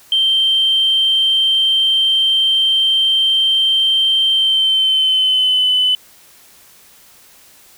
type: tone with pitch glide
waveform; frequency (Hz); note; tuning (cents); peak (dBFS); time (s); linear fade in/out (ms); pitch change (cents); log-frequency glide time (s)
sine; 3136 to 3013; G7 to F#7; 0 to +31; -10; 0.12-5.95; 2; -69; 4.31-5.69
effects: tanh soft clip ceiling -6 dBFS + white hiss -46 dBFS RMS until 7.77 s